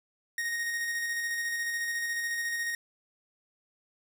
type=tone with tremolo; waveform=45% pulse; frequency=1864.7 Hz; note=A#6; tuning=in tune; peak=-29 dBFS; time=0.38-2.75 s; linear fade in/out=2 ms; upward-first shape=square; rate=14 Hz; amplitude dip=25%; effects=none